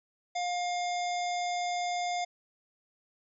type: harmonic tone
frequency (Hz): 709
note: F5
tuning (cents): +26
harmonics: 1 / 3 / 5 / 7 / 9 / 10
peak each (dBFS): -30 / -39 / -42 / -45 / -47 / -48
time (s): 0.35-2.25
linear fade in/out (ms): 10
effects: none